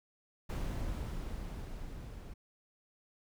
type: noise with level ramp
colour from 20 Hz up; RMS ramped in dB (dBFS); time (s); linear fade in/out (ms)
brown; -35 to -47; 0.49-2.34; 10
effects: none